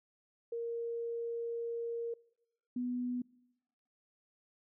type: tone pair in turn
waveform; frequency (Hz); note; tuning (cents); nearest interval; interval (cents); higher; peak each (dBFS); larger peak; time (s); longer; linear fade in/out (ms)
sine; 466.2 / 247; A#4 / B3; 0 / 0; major seventh; 1100; first; -35 / -33; second; 0.52-2.14 / 2.76-3.22; first; 5
effects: noise-tail reverb RT60 0.9 s tail -24 dB re dry